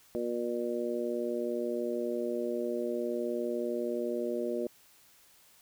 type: harmonic tone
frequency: 119.6 Hz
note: A#2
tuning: 45 cents sharp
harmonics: 2 / 3 / 4 / 5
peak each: -37 / -34 / -36 / -37 dBFS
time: 0.15-4.67 s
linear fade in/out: 0 ms
effects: white hiss -61 dBFS RMS until 5.61 s